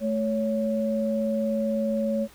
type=tone pair together; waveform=sine; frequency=218.3 / 558 Hz; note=A3 / C#5; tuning=-13 / +11 cents; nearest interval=octave + major third; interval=1624 cents; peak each=-25 / -26 dBFS; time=0-2.28 s; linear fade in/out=50 ms; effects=pink hiss -52 dBFS RMS until 2.34 s